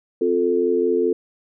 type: chord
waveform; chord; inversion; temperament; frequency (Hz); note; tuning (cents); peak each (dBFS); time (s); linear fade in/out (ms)
sine; F major; second; equal with one note detuned; 261.6 / 354.9 / 440; C4 / F4 / A4; 0 / +28 / 0; -25 / -20 / -19; 0.21-1.13; 5
effects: none